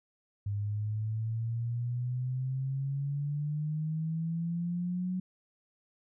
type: exponential sweep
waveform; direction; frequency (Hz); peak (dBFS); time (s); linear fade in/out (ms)
sine; up; 100.9 to 185.2; -30; 0.46-5.2; 5
effects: none